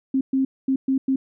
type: tone bursts at uneven times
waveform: sine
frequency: 266.4 Hz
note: C4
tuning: 31 cents sharp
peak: -17 dBFS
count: 5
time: 0.14-0.21 / 0.33-0.45 / 0.68-0.76 / 0.88-0.98 / 1.08-1.16 s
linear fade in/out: 5 ms
effects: none